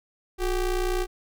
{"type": "ring-modulated tone", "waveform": "square", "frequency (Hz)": 196, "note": "G3", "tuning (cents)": 0, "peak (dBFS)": -21, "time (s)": [0.38, 1.07], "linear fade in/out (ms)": 50, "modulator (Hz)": 166, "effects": []}